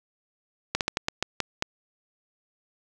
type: slowing click train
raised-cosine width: 0.2 ms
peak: -7 dBFS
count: 8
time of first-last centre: 0.75-1.624 s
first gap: 58 ms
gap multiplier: 1.25
effects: none